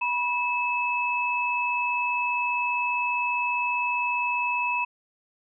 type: tone pair together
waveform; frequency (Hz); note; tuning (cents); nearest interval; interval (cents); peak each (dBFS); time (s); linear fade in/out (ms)
sine; 975.1 / 2600; B5 / E7; -22 / -24; octave + perfect fourth; 1698; -26 / -26; 0.01-4.85; 10
effects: none